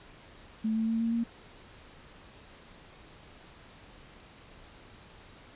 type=tone with pitch steps; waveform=sine; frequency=219.8 / 222.9 / 226 / 229.1 / 232.3 Hz; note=A3 / A3 / A3 / A#3 / A#3; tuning=-2 / +23 / +47 / -30 / -6 cents; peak=-26 dBFS; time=0.64-1.24 s; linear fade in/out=10 ms; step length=120 ms; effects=pink hiss -53 dBFS RMS until 5.55 s + resampled to 8000 Hz